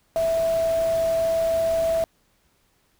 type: tone in noise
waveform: sine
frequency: 658 Hz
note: E5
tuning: 3 cents flat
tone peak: -19 dBFS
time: 0.16-2.04 s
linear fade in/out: 0 ms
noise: pink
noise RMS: -37 dBFS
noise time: 0.16-2.04 s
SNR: +15 dB
effects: pink hiss -65 dBFS RMS until 2.99 s